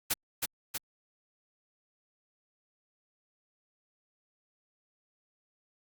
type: noise with echo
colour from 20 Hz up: white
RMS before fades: -28 dBFS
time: 0.1-0.14 s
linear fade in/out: 10 ms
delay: 320 ms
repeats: 2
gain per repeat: -3 dB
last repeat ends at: 0.78 s
effects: Opus 48 kbps